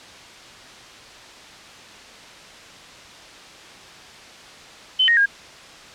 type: tone with pitch steps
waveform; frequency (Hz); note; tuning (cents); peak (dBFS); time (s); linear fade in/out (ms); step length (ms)
sine; 3053 / 1866 / 1624; G7 / A#6 / G#6; -46 / +1 / -39; -13; 4.99-5.26; 10; 90
effects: white hiss -42 dBFS RMS until 5.94 s + low-pass 5000 Hz 12 dB/octave